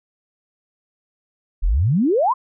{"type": "exponential sweep", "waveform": "sine", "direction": "up", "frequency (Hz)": [34.21, 1116], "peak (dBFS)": -14, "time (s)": [1.62, 2.34], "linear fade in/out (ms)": 20, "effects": []}